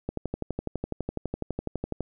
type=click train; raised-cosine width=2 ms; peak=-16 dBFS; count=24; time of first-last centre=0.09-2.007 s; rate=12 Hz; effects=none